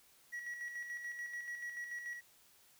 triangle tone with tremolo, 1923 Hz, B6, 47 cents flat, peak -38 dBFS, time 0.32-2.21 s, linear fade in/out 20 ms, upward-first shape square, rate 6.9 Hz, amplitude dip 45%, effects white hiss -66 dBFS RMS until 2.79 s

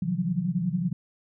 sine tone cluster, 131.7 / 161.7 / 178.2 / 189 Hz, C3 / E3 / F3 / F#3, +12 / -33 / +35 / +37 cents, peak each -35 / -30 / -27 / -31 dBFS, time 0.02-0.93 s, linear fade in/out 5 ms, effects none

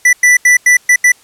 square tone bursts at uneven times, 1975.5 Hz, B6, in tune, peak -5 dBFS, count 6, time 0.05-0.13 / 0.23-0.37 / 0.45-0.57 / 0.66-0.77 / 0.89-0.96 / 1.04-1.12 s, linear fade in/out 5 ms, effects white hiss -46 dBFS RMS until 1.23 s + low-pass 11000 Hz 12 dB/octave

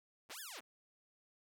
5% pulse linear two-way sweep, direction up then down, 65 to 1801 to 155 Hz, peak -35 dBFS, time 0.29-0.61 s, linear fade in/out 20 ms, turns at 0.4 s, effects none

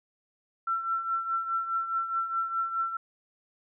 sine tone with tremolo, 1347 Hz, E6, 37 cents sharp, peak -24 dBFS, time 0.67-2.97 s, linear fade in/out 5 ms, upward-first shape triangle, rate 4.8 Hz, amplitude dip 70%, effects none

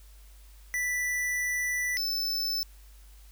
square tone pair in turn, 1975.5 / 5274 Hz, B6 / E8, 0 / 0 cents, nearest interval octave + perfect fourth, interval 1700 cents, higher second, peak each -28 dBFS, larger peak neither, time 0.74-1.97 / 1.97-2.63 s, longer first, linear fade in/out 0 ms, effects added 50 Hz sine -49 dBFS peak until 3.31 s + white hiss -60 dBFS RMS until 3.31 s

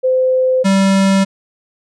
sine / square tone pair in turn, 515 / 194.14 Hz, C5 / G3, -28 / -16 cents, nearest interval octave + perfect fourth, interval 1688 cents, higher first, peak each -10 dBFS, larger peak neither, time 0.03-0.64 / 0.64-1.25 s, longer neither, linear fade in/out 20 ms, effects resampled to 22050 Hz

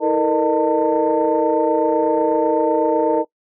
sine tone cluster, 321.1 / 447.9 / 475.9 / 610 / 898 Hz, E4 / A4 / A#4 / D#5 / A5, -45 / +31 / +36 / -34 / +35 cents, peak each -20 dBFS, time 0-3.25 s, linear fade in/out 50 ms, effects noise-tail reverb RT60 0.1 s tail -21 dB re dry + tanh soft clip ceiling -5 dBFS

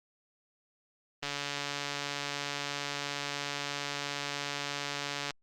click train, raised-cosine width 0.2 ms, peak -17 dBFS, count 584, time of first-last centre 1.23-5.307 s, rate 143 Hz, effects Opus 32 kbps

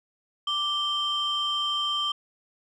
sine tone pair together, 1175 / 3137 Hz, D6 / G7, +1 / +1 cents, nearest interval octave + perfect fourth, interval 1700 cents, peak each -28 / -24 dBFS, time 0.47-2.12 s, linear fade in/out 5 ms, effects tanh soft clip ceiling -21 dBFS

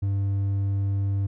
sine tone with hard clipping, 98.8 Hz, G2, 14 cents sharp, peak -23 dBFS, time 0.02-1.27 s, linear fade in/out 10 ms, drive 3 dB, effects none

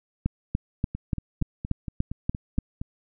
two click trains, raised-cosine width 5 ms, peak -19 / -11 dBFS, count 9 / 9, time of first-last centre 0.95-2.815 / 0.26-2.586 s, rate 4.29 / 3.44 Hz, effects none

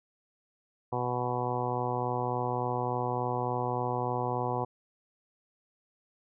harmonic tone, 123.47 Hz, B2, in tune, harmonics 1 / 2 / 3 / 4 / 5 / 6 / 7 / 8 / 9, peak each -35 / -40 / -37 / -36 / -42 / -35 / -37 / -36 / -44 dBFS, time 0.92-4.65 s, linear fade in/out 10 ms, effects none

